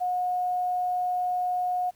sine tone with quantisation, 724 Hz, F#5, 38 cents flat, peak -24 dBFS, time 0-1.91 s, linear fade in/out 20 ms, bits 9, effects pink hiss -63 dBFS RMS until 1.95 s

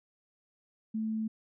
sine tone, 219.6 Hz, A3, 3 cents flat, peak -30 dBFS, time 0.94-1.28 s, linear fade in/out 10 ms, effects none

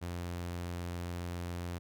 sawtooth tone, 87.31 Hz, F2, in tune, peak -33 dBFS, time 0.01-1.79 s, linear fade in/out 20 ms, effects none

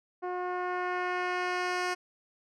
10% pulse tone with low-pass filter sweep, 360.8 Hz, F#4, 44 cents flat, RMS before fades -32 dBFS, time 0.22-1.95 s, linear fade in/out 20 ms, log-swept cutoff 780 to 6800 Hz, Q 0.8, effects none

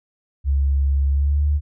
sine tone with pitch glide, 69.3 to 73.42 Hz, C#2 to D2, 0 to 0 cents, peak -15 dBFS, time 0.44-1.61 s, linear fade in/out 50 ms, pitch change +100 cents, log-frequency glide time 1.09-1.46 s, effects none

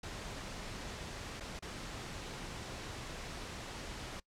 pink noise with dropouts, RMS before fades -44 dBFS, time 0.03-4.2 s, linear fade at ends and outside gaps 5 ms, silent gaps 1.4-1.406 / 1.592-1.623 s, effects noise-tail reverb RT60 0.1 s tail -23 dB re dry + low-pass 7000 Hz 12 dB/octave

